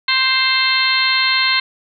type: harmonic tone with a mistuned harmonic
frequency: 523.3 Hz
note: C5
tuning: in tune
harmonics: 2 / 3 / 4 / 5 / 6 / 7 / 8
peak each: -22 / -22 / -18 / -23 / -24 / -23 / -18 dBFS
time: 0.08-1.6 s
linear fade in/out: 5 ms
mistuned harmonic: 5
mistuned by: +21 cents
effects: none